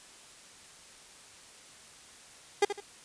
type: tone with echo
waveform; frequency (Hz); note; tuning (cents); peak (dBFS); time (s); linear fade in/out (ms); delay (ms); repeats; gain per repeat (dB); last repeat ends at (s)
30% pulse; 406; G#4; -39; -18; 2.62-2.65; 5; 77; 2; -10; 2.804
effects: white hiss -53 dBFS RMS until 3.04 s + resampled to 22050 Hz